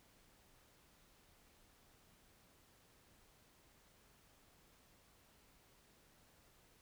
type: silence
effects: pink hiss -69 dBFS RMS until 6.81 s